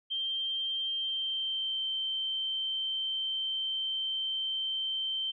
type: tone with pitch glide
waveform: sine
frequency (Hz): 3155 to 3115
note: G7 to G7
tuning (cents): +10 to -12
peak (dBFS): -30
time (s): 0.1-5.32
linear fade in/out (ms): 20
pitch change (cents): -22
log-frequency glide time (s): 0.82-1.86
effects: none